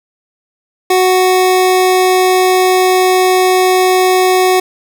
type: tone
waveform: 25% pulse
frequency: 370.1 Hz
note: F#4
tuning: in tune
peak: -4 dBFS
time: 0.9-4.6 s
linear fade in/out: 5 ms
effects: none